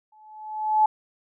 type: tone with exponential growth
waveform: sine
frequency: 860 Hz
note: A5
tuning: 40 cents flat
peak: -13 dBFS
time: 0.12-0.86 s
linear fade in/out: 5 ms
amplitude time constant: 160 ms
effects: none